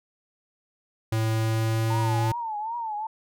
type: tone with pitch glide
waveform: square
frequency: 111.2 to 112.88 Hz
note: A2 to A2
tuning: +19 to +45 cents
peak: -23 dBFS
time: 1.12-2.32 s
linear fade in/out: 5 ms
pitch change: +26 cents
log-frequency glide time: 1.32-2.2 s
type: tone with vibrato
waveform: sine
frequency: 891 Hz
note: A5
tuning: 22 cents sharp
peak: -28 dBFS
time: 1.9-3.07 s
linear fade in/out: 5 ms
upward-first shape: triangle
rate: 2.6 Hz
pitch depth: 140 cents each way
effects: none